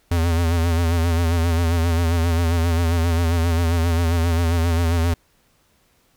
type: tone with vibrato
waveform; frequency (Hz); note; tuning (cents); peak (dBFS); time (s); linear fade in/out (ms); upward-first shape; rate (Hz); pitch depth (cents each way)
square; 84; E2; +33; -17; 0.11-5.14; 5; sine; 7.5; 60
effects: pink hiss -61 dBFS RMS until 6.16 s